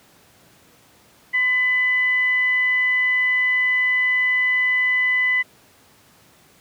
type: tone with frequency modulation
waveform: sine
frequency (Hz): 2002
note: B6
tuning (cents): +23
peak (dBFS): -16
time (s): 1.33-5.43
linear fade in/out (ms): 20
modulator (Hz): 965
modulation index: 0.2
effects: pink hiss -53 dBFS RMS until 6.6 s + high-pass 100 Hz 12 dB/octave